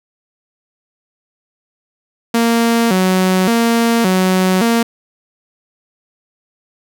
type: tone with vibrato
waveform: sawtooth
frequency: 207.7 Hz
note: G#3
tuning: in tune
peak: -7 dBFS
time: 2.34-4.83 s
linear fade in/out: 5 ms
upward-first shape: square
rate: 0.88 Hz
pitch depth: 190 cents each way
effects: none